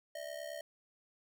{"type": "ring-modulated tone", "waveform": "square", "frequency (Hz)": 622.3, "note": "D#5", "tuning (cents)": 0, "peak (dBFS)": -39, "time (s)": [0.15, 0.61], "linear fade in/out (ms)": 2, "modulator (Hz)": 34.6, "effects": []}